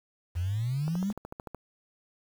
sine exponential sweep, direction up, 82.41 to 214 Hz, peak -27 dBFS, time 0.35-1.13 s, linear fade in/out 20 ms
click train, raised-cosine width 1 ms, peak -25 dBFS, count 10, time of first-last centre 0.88-1.547 s, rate 13.5 Hz
effects 8-bit

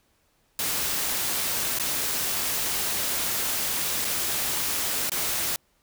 white noise with dropouts, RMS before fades -27 dBFS, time 0.59-5.56 s, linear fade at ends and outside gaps 1 ms, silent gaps 1.787-1.797 / 4.046-4.05 / 5.096-5.118 s, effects pink hiss -67 dBFS RMS until 5.82 s

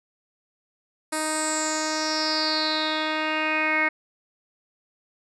10% pulse tone with low-pass filter sweep, 311.1 Hz, D#4, in tune, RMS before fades -25 dBFS, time 1.12-3.89 s, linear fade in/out 10 ms, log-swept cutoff 9700 to 2100 Hz, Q 7.6, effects none

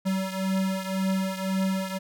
square beating tone pair, 190 / 191.9 Hz, F#3 / G3, +46 / -37 cents, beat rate 1.9 Hz, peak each -27 / -31 dBFS, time 0.05-1.99 s, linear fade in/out 20 ms, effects none

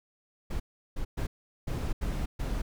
brown noise bursts at uneven times, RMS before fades -31 dBFS, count 6, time 0.5-0.6 / 0.96-1.05 / 1.17-1.27 / 1.67-1.93 / 2.01-2.26 / 2.39-2.62 s, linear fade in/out 10 ms, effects none

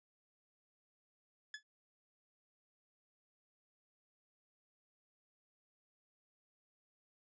sawtooth tone with exponential decay, 1714 Hz, A6, 46 cents flat, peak -36 dBFS, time 1.54-1.63 s, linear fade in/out 2 ms, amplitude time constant 18 ms, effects resampled to 16000 Hz

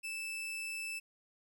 40% pulse tone, 2636 Hz, E7, 1 cent flat, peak -37 dBFS, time 0.03-1 s, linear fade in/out 20 ms, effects none

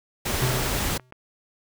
pink noise, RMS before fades -26 dBFS, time 0.25-0.98 s, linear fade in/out 10 ms
square tone with exponential decay, 127.1 Hz, C3, 50 cents flat, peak -21 dBFS, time 0.42-1.11 s, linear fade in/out 2 ms, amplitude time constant 150 ms
clicks, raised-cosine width 0.5 ms, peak -25 dBFS, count 2, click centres 0.997 / 1.124 s
effects none

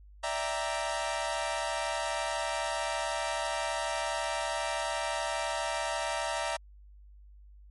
sawtooth chord, E half-diminished seventh, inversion third, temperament equal, 587.3 / 659.3 / 784 / 932.3 Hz, D5 / E5 / G5 / Bb5, 0 / 0 / 0 / 0 cents, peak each -33 / -31 / -35 / -31 dBFS, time 0.23-6.57 s, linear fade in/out 10 ms, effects added 50 Hz sine -50 dBFS peak until 7.7 s + MP3 48 kbps

